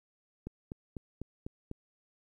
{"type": "click train", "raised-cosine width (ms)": 3, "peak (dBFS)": -26, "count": 6, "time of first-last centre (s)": [0.47, 1.714], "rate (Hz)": 4.02, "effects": ["11-bit"]}